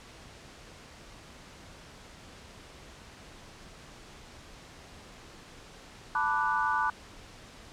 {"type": "chord", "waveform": "sine", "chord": "B minor seventh", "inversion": "third", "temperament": "equal", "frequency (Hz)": [880, 987.8, 1174.7, 1480], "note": ["A5", "B5", "D6", "F#6"], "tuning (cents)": [0, 0, 0, 0], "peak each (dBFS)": -31, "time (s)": [6.15, 6.9], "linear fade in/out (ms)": 2, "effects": ["pink hiss -50 dBFS RMS until 7.72 s", "low-pass 7000 Hz 12 dB/octave"]}